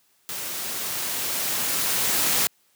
white noise with level ramp, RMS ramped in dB -32 to -21 dBFS, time 0.29-2.47 s, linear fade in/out 0 ms, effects white hiss -64 dBFS RMS until 2.75 s + high-pass 100 Hz 12 dB/octave

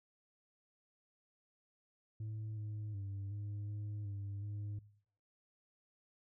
sine tone with pitch steps, 108.5 / 106.1 / 98.9 / 102.9 / 104.3 / 100.2 / 103.3 Hz, A2 / G#2 / G2 / G#2 / G#2 / G2 / G#2, -24 / +38 / +16 / -16 / +8 / +38 / -9 cents, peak -37 dBFS, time 2.2-4.79 s, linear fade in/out 5 ms, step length 370 ms, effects noise-tail reverb RT60 0.6 s tail -21 dB re dry + tanh soft clip ceiling -39 dBFS

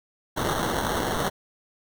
violet noise with sample-and-hold, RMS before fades -26 dBFS, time 0.36-1.3 s, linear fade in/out 20 ms, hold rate 2450 Hz, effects none

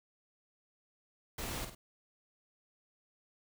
pink noise with echo, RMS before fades -40 dBFS, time 1.38-1.65 s, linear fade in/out 5 ms, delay 50 ms, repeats 2, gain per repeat -7 dB, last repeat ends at 1.75 s, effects none

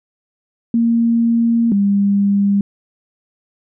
sine tone pair in turn, 231.9 / 200.4 Hz, A#3 / G3, -9 / +38 cents, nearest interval minor third, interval 253 cents, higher first, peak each -11 dBFS, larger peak neither, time 0.74-1.72 / 1.72-2.61 s, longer first, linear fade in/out 2 ms, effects none

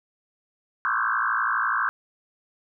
sine tone with frequency modulation, 1318.5 Hz, E6, in tune, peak -21 dBFS, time 0.85-1.89 s, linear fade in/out 0 ms, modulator 56.1 Hz, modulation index 5.2, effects none

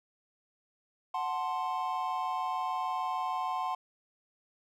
triangle chord, F# diminished, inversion none, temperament equal, 740 / 880 / 1046.5 Hz, F#5 / A5 / C6, 0 / 0 / 0 cents, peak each -33 / -35 / -32 dBFS, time 1.14-3.75 s, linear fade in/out 5 ms, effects none

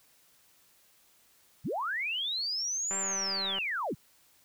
sine linear two-way sweep, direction up then down, 73.42 to 7459 to 73.42 Hz, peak -30 dBFS, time 1.64-3.95 s, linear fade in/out 20 ms, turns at 2.98 s
click train, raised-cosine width 0.5 ms, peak -25 dBFS, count 132, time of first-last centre 2.91-3.585 s, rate 194 Hz
effects white hiss -64 dBFS RMS until 4.44 s

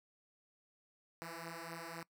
5% pulse beating tone pair, 164.81 / 168.71 Hz, E3 / E3, 0 / +40 cents, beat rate 3.9 Hz, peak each -36 / -37 dBFS, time 1.22-2.03 s, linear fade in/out 0 ms, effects noise-tail reverb RT60 0.1 s tail -22 dB re dry

